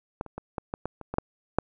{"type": "clicks", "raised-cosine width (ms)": 1, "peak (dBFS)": [-16, -28, -21, -16, -16, -16, -25, -18, -8, -7], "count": 10, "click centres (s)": [0.211, 0.263, 0.38, 0.582, 0.739, 0.856, 1.013, 1.14, 1.184, 1.586], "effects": []}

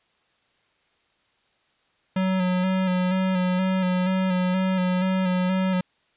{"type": "tone with vibrato", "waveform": "square", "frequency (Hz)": 185, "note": "F#3", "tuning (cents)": 0, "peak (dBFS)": -21, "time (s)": [2.16, 5.81], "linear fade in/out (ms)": 5, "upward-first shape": "square", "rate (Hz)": 2.1, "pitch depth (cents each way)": 26, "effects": ["white hiss -66 dBFS RMS until 6.16 s", "resampled to 8000 Hz"]}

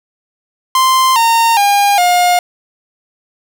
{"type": "tone with pitch steps", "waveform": "45% pulse", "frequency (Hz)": [1043, 918.5, 808.9, 712.4], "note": ["C6", "A#5", "G#5", "F5"], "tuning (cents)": [-6, -26, -46, 34], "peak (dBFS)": -8, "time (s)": [0.75, 2.39], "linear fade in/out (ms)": 2, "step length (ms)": 410, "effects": ["8-bit"]}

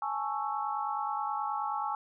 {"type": "chord", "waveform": "sine", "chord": "A major seventh", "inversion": "third", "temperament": "equal with one note detuned", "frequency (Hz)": [830.6, 880, 1108.7, 1322.3], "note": ["G#5", "A5", "C#6", "E6"], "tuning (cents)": [0, 0, 0, 5], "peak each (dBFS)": [-34, -37, -36, -38], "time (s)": [0.02, 1.95], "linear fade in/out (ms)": 2, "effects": []}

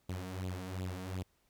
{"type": "tone with flanger", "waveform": "sawtooth", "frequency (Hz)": 92.5, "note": "F#2", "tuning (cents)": 0, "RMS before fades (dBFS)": -40, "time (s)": [0.09, 1.23], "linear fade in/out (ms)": 5, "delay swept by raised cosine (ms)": [0.26, 4.46], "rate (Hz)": 2.7, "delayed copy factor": 0.75, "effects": ["pink hiss -74 dBFS RMS until 1.49 s"]}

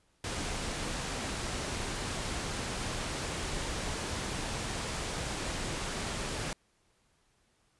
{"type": "low-pass noise", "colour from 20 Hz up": "pink", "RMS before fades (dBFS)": -36, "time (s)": [0.24, 6.53], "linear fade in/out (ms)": 2, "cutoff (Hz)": 9900, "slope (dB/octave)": 24, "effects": ["pink hiss -71 dBFS RMS until 7.79 s", "resampled to 24000 Hz"]}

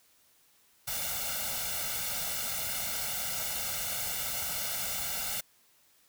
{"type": "noise with comb filter", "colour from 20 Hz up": "white", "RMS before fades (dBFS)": -34, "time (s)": [0.87, 5.41], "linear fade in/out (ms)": 10, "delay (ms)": 1.4, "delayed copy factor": 1, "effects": ["white hiss -65 dBFS RMS until 6.08 s"]}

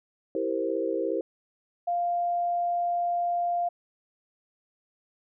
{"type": "chord", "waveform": "sine", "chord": "C dominant seventh", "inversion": "first", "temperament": "equal", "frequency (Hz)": [329.6, 392, 466.2, 523.3], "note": ["E4", "G4", "Bb4", "C5"], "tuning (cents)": [0, 0, 0, 0], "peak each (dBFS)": -31, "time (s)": [0.35, 1.21], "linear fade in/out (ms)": 2}
{"type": "tone", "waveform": "sine", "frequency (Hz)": 698, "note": "F5", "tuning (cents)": -1, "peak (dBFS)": -24, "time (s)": [1.87, 3.69], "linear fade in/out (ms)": 10}
{"effects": []}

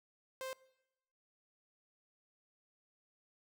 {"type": "tone", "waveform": "sawtooth", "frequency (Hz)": 523.3, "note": "C5", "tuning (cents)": 0, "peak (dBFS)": -37, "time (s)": [0.41, 0.53], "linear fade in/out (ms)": 0, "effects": ["noise-tail reverb RT60 0.9 s tail -21 dB re dry"]}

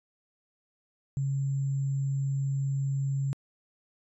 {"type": "tone with sample-and-hold", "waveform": "sine", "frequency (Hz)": 137.6, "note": "C#3", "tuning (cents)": -12, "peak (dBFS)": -26, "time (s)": [1.17, 3.33], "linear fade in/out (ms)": 0, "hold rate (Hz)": 7350, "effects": ["resampled to 24000 Hz"]}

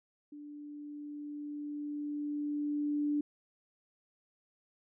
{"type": "tone with level ramp", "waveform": "sine", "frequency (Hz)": 293.7, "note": "D4", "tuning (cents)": 0, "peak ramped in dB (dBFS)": [-45, -28], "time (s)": [0.32, 3.21], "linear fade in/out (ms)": 5, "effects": []}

